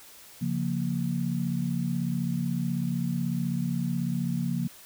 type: chord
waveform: sine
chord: Bb minor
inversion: first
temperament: equal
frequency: 138.59 / 174.61 / 233.1 Hz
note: Db3 / F3 / Bb3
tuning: 0 / 0 / 0 cents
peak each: -31 / -29 / -31 dBFS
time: 0.41-4.68 s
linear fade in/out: 10 ms
effects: white hiss -50 dBFS RMS until 4.85 s